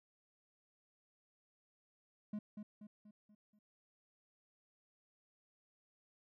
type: tone with echo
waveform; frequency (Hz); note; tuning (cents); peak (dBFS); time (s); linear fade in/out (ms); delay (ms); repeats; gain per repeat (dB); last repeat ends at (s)
triangle; 210; G#3; +19; -37; 2.33-2.39; 5; 240; 5; -6; 3.59
effects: none